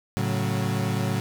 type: chord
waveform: 35% pulse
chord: F# minor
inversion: first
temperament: equal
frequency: 110 / 138.59 / 185 Hz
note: A2 / C#3 / F#3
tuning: 0 / 0 / 0 cents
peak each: -25 / -27 / -27 dBFS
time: 0.17-1.2 s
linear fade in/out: 0 ms
effects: none